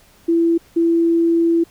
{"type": "tone pair in turn", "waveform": "sine", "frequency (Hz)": [334.6, 334.6], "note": ["E4", "E4"], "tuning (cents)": [26, 26], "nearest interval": "unison", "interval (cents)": 0, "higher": "neither", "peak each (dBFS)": -12, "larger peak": "neither", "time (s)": [[0.28, 0.58], [0.76, 1.64]], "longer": "second", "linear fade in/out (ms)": 10, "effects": ["pink hiss -51 dBFS RMS until 1.7 s"]}